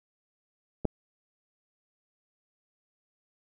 clicks, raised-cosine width 2 ms, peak -24 / -12 dBFS, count 2, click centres 0.848 / 0.853 s, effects none

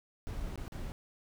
brown noise with dropouts, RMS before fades -39 dBFS, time 0.27-0.92 s, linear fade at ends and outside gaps 0 ms, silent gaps 0.403-0.407 / 0.557-0.576 / 0.68-0.721 s, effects none

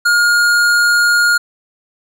sine tone with hard clipping, 1423 Hz, F6, 32 cents sharp, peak -11 dBFS, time 0.05-1.38 s, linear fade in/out 10 ms, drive 14 dB, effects none

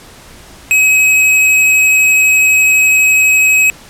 square tone, 2548 Hz, D#7, 41 cents sharp, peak -7 dBFS, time 0.71-3.7 s, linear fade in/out 0 ms, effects pink hiss -37 dBFS RMS until 3.89 s + low-pass 12000 Hz 12 dB/octave

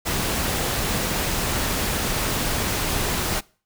pink noise, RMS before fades -24 dBFS, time 0.05-3.41 s, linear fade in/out 20 ms, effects noise-tail reverb RT60 0.4 s tail -23 dB re dry

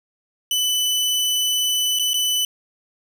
sawtooth tone with dropouts, 2994 Hz, F#7, 20 cents sharp, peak -15 dBFS, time 0.51-2.45 s, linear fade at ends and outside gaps 2 ms, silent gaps 1.989-1.995 / 2.134-2.141 s, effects none

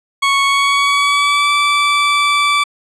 20% pulse tone with pitch glide, 1107 to 1160 Hz, C#6 to D6, -3 to -22 cents, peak -6 dBFS, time 0.22-2.64 s, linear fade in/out 10 ms, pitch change +81 cents, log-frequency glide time 0.44-1.51 s, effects low-pass 7000 Hz 12 dB/octave

